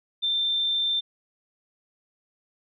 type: tone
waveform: sine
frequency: 3573 Hz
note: A7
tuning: 26 cents sharp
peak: -22 dBFS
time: 0.22-1.01 s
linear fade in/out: 20 ms
effects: none